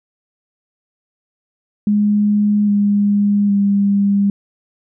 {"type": "tone with pitch steps", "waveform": "sine", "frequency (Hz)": [207.5, 203.9, 200.4], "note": ["G#3", "G#3", "G3"], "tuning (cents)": [-1, -32, 38], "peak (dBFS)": -11, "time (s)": [1.87, 4.3], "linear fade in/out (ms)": 2, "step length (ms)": 810, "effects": []}